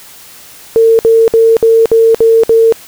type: tone bursts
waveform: sine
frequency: 452.9 Hz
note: A#4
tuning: 50 cents flat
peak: -3 dBFS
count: 7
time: 0.76-2.724 s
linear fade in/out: 0 ms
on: 230 ms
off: 59 ms
effects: white hiss -35 dBFS RMS until 2.87 s